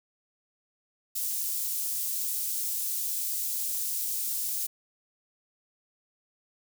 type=high-pass noise; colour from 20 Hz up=white; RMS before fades=-31 dBFS; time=1.15-4.67 s; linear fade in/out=10 ms; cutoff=7100 Hz; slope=12 dB/octave; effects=none